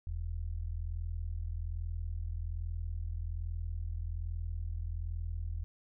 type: tone pair together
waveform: sine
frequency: 41.2 / 82.41 Hz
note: E1 / E2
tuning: 0 / 0 cents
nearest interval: octave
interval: 1200 cents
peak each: -37 / -37 dBFS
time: 0.07-5.64 s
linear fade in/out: 0 ms
effects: none